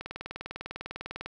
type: click train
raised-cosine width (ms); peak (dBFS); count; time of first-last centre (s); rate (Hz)
0.3; -21; 26; 0.01-1.26; 20
effects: none